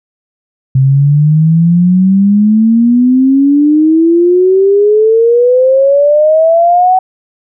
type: exponential sweep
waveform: sine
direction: up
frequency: 130.81 to 755 Hz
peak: -4 dBFS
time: 0.75-6.99 s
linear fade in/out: 5 ms
effects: none